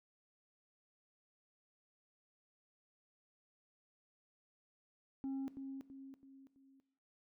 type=tone with echo; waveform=sine; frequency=270 Hz; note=C#4; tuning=45 cents flat; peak=-35 dBFS; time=5.24-5.48 s; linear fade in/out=0 ms; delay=330 ms; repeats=4; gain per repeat=-7 dB; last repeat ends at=6.8 s; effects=noise-tail reverb RT60 0.8 s tail -17 dB re dry + tanh soft clip ceiling -37 dBFS